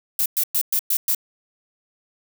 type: noise bursts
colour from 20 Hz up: violet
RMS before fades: -20 dBFS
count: 6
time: 0.19-1.148 s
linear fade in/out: 2 ms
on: 68 ms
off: 110 ms
effects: none